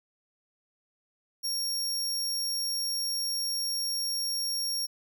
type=tone; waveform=sawtooth; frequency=5560 Hz; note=F8; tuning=9 cents flat; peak=-26 dBFS; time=1.43-4.87 s; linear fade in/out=20 ms; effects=none